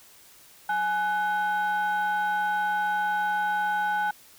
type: tone pair together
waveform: sine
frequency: 838 / 1493.1 Hz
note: G#5 / F#6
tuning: +15 / +15 cents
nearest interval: minor seventh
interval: 1000 cents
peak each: -23 / -26 dBFS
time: 0.69-4.11 s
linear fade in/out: 5 ms
effects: tanh soft clip ceiling -20 dBFS + white hiss -53 dBFS RMS until 4.38 s